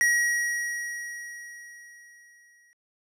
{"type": "tone with exponential decay", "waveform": "square", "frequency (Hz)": 1905, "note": "A#6", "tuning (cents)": 37, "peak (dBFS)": -19, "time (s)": [0.01, 2.73], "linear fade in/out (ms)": 0, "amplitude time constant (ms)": 590, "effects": ["low-pass 12000 Hz 12 dB/octave"]}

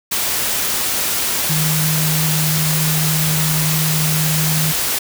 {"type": "tone in noise", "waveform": "sine", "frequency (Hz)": 155.6, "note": "D#3", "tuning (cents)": 0, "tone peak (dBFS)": -17, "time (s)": [1.49, 4.72], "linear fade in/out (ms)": 10, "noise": "white", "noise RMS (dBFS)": -19, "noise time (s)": [0.11, 4.99], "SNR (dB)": -1, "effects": []}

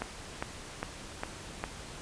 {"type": "click train", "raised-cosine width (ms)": 0.5, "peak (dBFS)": -17, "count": 5, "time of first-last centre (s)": [0.02, 1.639], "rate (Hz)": 2.47, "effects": ["pink hiss -45 dBFS RMS until 2.01 s", "resampled to 22050 Hz"]}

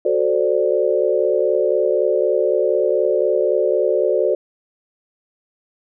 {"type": "chord", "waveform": "sine", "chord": "D dominant seventh", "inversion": "first", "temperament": "equal", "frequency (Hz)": [370, 440, 523.3, 587.3], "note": ["F#4", "A4", "C5", "D5"], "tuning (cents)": [0, 0, 0, 0], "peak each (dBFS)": -20, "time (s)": [0.05, 4.35], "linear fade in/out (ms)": 5, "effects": []}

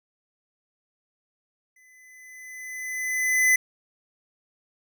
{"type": "tone with exponential growth", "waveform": "square", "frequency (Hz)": 2017, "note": "B6", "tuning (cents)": 36, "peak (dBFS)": -16, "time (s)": [1.76, 3.56], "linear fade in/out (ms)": 5, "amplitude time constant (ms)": 390, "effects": []}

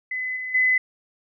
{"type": "tone with level steps", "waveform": "sine", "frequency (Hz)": 2019, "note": "B6", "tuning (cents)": 38, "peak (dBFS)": [-25, -28, -16], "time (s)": [0.11, 0.78], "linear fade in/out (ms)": 5, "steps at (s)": [0.36, 0.54], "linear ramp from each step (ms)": 10, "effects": []}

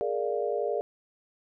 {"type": "chord", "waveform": "sine", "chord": "Bb dominant seventh", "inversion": "third", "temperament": "equal with one note detuned", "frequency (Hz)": [415.3, 466.2, 587.3, 696.4], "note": ["Ab4", "Bb4", "D5", "F5"], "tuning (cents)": [0, 0, 0, -5], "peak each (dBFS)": [-31, -31, -32, -35], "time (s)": [0.01, 0.81], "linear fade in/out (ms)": 0, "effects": []}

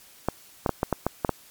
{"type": "clicks", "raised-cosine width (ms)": 1, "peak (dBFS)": -8, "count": 8, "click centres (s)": [0.286, 0.662, 0.693, 0.831, 0.927, 1.066, 1.248, 1.293], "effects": ["white hiss -52 dBFS RMS until 1.5 s", "MP3 96 kbps"]}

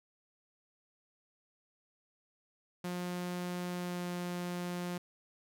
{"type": "tone with pitch glide", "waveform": "sawtooth", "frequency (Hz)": [178.1, 176.87], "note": ["F3", "F3"], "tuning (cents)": [34, 22], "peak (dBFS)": -32, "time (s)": [2.84, 4.98], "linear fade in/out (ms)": 5, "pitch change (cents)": -12, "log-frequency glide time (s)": [3.72, 4.08], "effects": []}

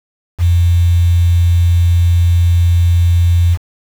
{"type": "tone with quantisation", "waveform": "sine", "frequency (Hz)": 86.4, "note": "F2", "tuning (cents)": -18, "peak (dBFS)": -7, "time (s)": [0.38, 3.58], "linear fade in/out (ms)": 50, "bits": 5, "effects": []}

